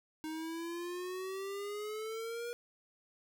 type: exponential sweep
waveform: square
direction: up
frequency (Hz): 311.1 to 480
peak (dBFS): -39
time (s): 0.24-2.53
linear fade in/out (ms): 0
effects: none